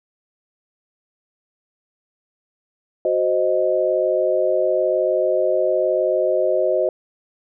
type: chord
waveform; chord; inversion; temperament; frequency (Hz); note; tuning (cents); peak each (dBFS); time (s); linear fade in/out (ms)
sine; C diminished; second; equal; 370 / 523.3 / 622.3; Gb4 / C5 / Eb5; 0 / 0 / 0; -22 / -20 / -19; 3.05-6.89; 2
effects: none